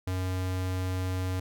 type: tone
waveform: square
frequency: 92.5 Hz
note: F#2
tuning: in tune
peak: -29 dBFS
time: 0.07-1.4 s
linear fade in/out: 5 ms
effects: none